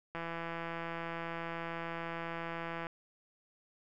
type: click train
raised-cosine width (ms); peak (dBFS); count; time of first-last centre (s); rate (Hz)
0.5; -25; 455; 0.15-2.869; 167
effects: none